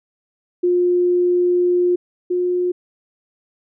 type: tone pair in turn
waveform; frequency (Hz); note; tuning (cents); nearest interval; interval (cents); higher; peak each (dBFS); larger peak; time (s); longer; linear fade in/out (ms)
sine; 355.5 / 358.2; F4 / F4; +31 / +44; unison; 13; second; -13 / -16; first; 0.63-1.96 / 2.3-2.72; first; 10
effects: none